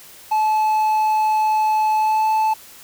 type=tone with pitch glide; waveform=triangle; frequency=864 to 873 Hz; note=A5 to A5; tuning=-32 to -14 cents; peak=-13 dBFS; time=0.31-2.54 s; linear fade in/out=10 ms; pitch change=+18 cents; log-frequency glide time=1.96-2.27 s; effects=white hiss -43 dBFS RMS until 2.83 s